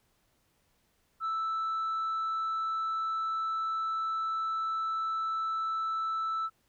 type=tone; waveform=sine; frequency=1318.5 Hz; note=E6; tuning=in tune; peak=-27 dBFS; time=1.2-6.5 s; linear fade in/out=50 ms; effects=tanh soft clip ceiling -28 dBFS + pink hiss -72 dBFS RMS until 6.68 s